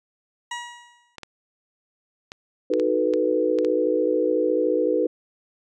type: tone with exponential decay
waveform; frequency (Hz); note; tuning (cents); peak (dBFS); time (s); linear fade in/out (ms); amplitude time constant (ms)
20% pulse; 959; A#5; +49; -22; 0.51-1.16; 5; 140
type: clicks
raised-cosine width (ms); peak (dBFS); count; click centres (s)
0.2; -19; 8; 1.183 / 1.233 / 2.319 / 2.737 / 2.798 / 3.137 / 3.587 / 3.648
type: chord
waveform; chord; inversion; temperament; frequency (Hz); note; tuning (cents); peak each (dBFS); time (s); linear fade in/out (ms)
sine; B dominant seventh; first; equal; 311.1 / 370 / 440 / 493.9; D#4 / F#4 / A4 / B4; 0 / 0 / 0 / 0; -25 / -26 / -25 / -22; 2.7-5.07; 5
effects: resampled to 22050 Hz